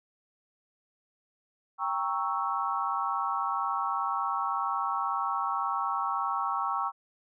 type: chord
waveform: sine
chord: G diminished seventh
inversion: none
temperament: equal with one note detuned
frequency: 790.4 / 932.3 / 1108.7 / 1318.5 Hz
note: G5 / Bb5 / Db6 / Fb6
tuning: +14 / 0 / 0 / 0 cents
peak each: -34 / -34 / -31 / -33 dBFS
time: 1.78-6.92 s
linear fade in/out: 50 ms
effects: none